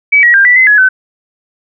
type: tone with pitch steps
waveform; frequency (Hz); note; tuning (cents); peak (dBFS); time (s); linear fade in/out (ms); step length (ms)
sine; 2284 / 1912 / 1594 / 1967 / 2046 / 1686 / 1520; D7 / A#6 / G6 / B6 / C7 / G#6 / F#6; -49 / +43 / +28 / -7 / -39 / +26 / +46; -3; 0.12-0.89; 10; 110
effects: none